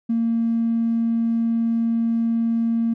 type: tone with tanh clipping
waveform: triangle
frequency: 229.7 Hz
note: A#3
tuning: 25 cents flat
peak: -17 dBFS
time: 0.09-2.94 s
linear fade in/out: 10 ms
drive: 1 dB
effects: none